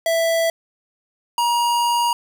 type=tone pair in turn; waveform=square; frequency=661 / 950 Hz; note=E5 / A#5; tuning=+5 / +33 cents; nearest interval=tritone; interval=628 cents; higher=second; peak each=-17 dBFS; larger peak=neither; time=0.06-0.5 / 1.38-2.13 s; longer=second; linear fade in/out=2 ms; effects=8-bit